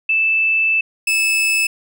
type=tone pair in turn; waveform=sine / 40% pulse; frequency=2637 / 2613 Hz; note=E7 / E7; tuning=0 / -16 cents; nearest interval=unison; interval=16 cents; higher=first; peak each=-13 dBFS; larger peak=neither; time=0.09-0.81 / 1.07-1.67 s; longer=first; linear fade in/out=5 ms; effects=none